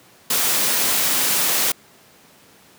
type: noise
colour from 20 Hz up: white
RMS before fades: -19 dBFS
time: 0.3-1.72 s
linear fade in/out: 5 ms
effects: pink hiss -50 dBFS RMS until 2.78 s + high-pass 150 Hz 12 dB/octave